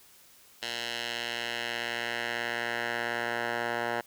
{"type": "tone with band-pass filter sweep", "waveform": "10% pulse", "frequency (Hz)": 118.4, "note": "A#2", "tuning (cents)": 27, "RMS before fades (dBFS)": -33, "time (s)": [0.62, 4.01], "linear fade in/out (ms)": 5, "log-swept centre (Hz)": [3500, 1200], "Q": 1.4, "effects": ["white hiss -57 dBFS RMS until 4.06 s"]}